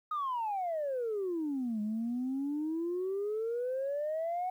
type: exponential two-way sweep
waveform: sine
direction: down then up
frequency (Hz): 1263 to 207.7 to 746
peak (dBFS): -30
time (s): 0.11-4.5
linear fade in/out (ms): 5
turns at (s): 1.81
effects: tanh soft clip ceiling -28 dBFS + 11-bit